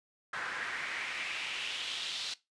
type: noise with band-pass filter sweep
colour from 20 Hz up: pink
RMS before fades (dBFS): -38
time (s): 0.33-2.34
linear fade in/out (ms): 5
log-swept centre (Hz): 1500 to 4000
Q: 2.8
effects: noise-tail reverb RT60 0.2 s tail -18 dB re dry + resampled to 22050 Hz